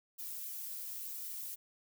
violet noise with flanger, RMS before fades -43 dBFS, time 0.18-1.56 s, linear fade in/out 20 ms, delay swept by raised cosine 1.8 to 3.9 ms, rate 0.93 Hz, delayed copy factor -0.7, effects none

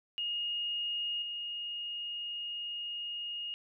sine tone with level steps, 2857 Hz, F7, 39 cents sharp, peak -32 / -36 dBFS, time 0.18-3.54 s, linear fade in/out 0 ms, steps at 1.22 s, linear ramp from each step 2 ms, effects none

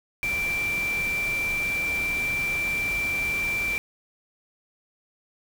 sine tone in noise, 2349 Hz, D7, in tune, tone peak -24 dBFS, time 0.23-3.78 s, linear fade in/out 0 ms, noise pink, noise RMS -36 dBFS, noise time 0.23-3.78 s, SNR +9 dB, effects none

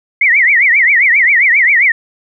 sine tone with vibrato, 2070 Hz, C7, 19 cents flat, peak -6 dBFS, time 0.21-1.92 s, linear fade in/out 5 ms, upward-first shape triangle, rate 7.5 Hz, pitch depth 240 cents each way, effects none

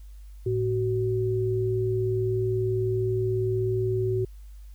sine tone pair together, 111.5 / 375.3 Hz, A2 / F#4, +23 / +25 cents, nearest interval octave + major sixth, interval 2102 cents, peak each -26 / -25 dBFS, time 0.46-4.25 s, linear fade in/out 5 ms, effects added 50 Hz sine -41 dBFS peak until 4.74 s + white hiss -64 dBFS RMS until 4.74 s

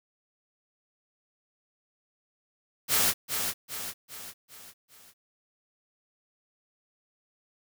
white noise with echo, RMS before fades -24 dBFS, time 2.88-3.14 s, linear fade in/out 50 ms, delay 400 ms, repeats 5, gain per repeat -6 dB, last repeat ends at 5.14 s, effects none

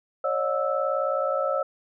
sine tone cluster, 547 / 606 / 719 / 1315 Hz, C#5 / D#5 / F#5 / E6, -23 / -46 / -50 / -5 cents, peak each -26 / -28 / -34 / -28 dBFS, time 0.24-1.63 s, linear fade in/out 5 ms, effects none

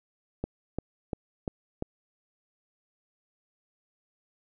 click train, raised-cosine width 2 ms, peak -17 dBFS, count 5, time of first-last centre 0.44-1.824 s, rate 2.89 Hz, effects none

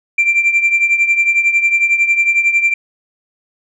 sine tone with tremolo, 2359 Hz, D7, 7 cents sharp, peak -5 dBFS, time 0.18-2.74 s, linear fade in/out 5 ms, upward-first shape triangle, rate 11 Hz, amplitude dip 80%, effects tanh soft clip ceiling -6 dBFS

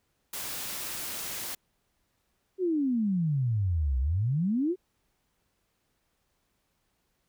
white noise, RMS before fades -36 dBFS, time 0.33-1.55 s, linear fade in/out 5 ms
sine exponential two-way sweep, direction down then up, 386.2 to 61.7 to 386.2 Hz, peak -24 dBFS, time 2.58-4.76 s, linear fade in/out 50 ms, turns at 3.99 s
effects pink hiss -75 dBFS RMS until 7.28 s

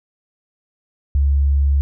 sine tone, 70 Hz, C#2, 18 cents sharp, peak -12 dBFS, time 1.15-1.81 s, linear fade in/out 0 ms, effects none

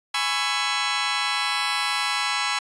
15% pulse chord, C# minor seventh, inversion second, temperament just, 831.5 / 997.9 / 1108.7 / 1330.5 Hz, G#5 / B5 / C#6 / E6, +2 / +18 / 0 / +16 cents, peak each -22 dBFS, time 0.14-2.59 s, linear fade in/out 5 ms, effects resampled to 22050 Hz

